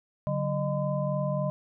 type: tone cluster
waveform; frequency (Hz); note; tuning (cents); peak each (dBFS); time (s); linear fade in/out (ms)
sine; 144.7 / 188.2 / 612 / 1019; D3 / F#3 / D#5 / C6; -25 / +30 / -29 / -46; -29 / -33 / -30 / -38; 0.27-1.5; 0
effects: none